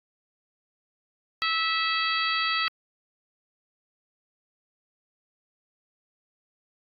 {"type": "harmonic tone", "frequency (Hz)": 653, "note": "E5", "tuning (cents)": -17, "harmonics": [2, 3, 4, 5, 6, 7], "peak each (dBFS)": [-28, -30, -31, -32, -33, -33], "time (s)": [1.42, 2.68], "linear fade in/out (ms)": 0, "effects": ["AAC 48 kbps"]}